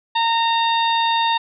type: harmonic tone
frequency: 919 Hz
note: A#5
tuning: 25 cents flat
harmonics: 1 / 2 / 3 / 4 / 5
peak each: -17 / -27 / -27 / -23 / -35 dBFS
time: 0.15-1.38 s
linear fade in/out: 10 ms
effects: none